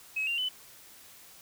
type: tone with pitch steps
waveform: sine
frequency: 2561 / 2777 / 3011 Hz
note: D#7 / F7 / F#7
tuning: +49 / -10 / +30 cents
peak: -27 dBFS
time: 0.16-0.49 s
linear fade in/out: 10 ms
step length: 110 ms
effects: tanh soft clip ceiling -24 dBFS + white hiss -53 dBFS RMS until 1.41 s